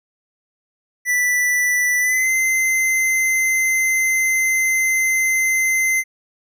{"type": "tone with pitch glide", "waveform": "square", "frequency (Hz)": [1975.5, 2069], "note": ["B6", "C7"], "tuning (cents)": [0, -20], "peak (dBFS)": -16, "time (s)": [1.05, 6.04], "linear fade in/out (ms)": 50, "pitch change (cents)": 80, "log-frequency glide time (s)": [1.99, 2.3], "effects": []}